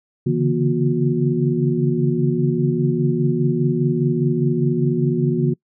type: tone cluster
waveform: sine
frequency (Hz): 139.3 / 144.3 / 164 / 238.5 / 362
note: C#3 / D3 / E3 / A#3 / F#4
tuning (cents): +9 / -30 / -9 / +40 / -38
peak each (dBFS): -22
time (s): 0.26-5.54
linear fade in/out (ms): 10
effects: noise-tail reverb RT60 0.1 s tail -25 dB re dry